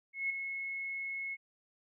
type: tone with ADSR envelope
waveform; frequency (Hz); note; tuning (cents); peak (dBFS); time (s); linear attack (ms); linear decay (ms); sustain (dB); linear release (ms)
sine; 2181; C#7; -29; -29; 0.13-1.37; 170; 5; -7; 39
effects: none